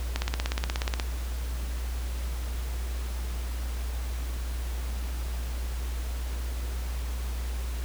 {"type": "click train", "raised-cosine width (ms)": 0.2, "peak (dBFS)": -11, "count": 15, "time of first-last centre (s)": [0.16, 0.998], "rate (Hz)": 16.7, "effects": ["added 60 Hz sine -29 dBFS peak until 7.84 s", "pink hiss -43 dBFS RMS until 7.84 s"]}